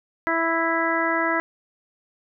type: harmonic tone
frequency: 330 Hz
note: E4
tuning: 2 cents sharp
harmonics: 1 / 2 / 3 / 4 / 5 / 6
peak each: -27 / -27 / -27 / -27 / -27 / -27 dBFS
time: 0.27-1.4 s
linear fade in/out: 0 ms
effects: none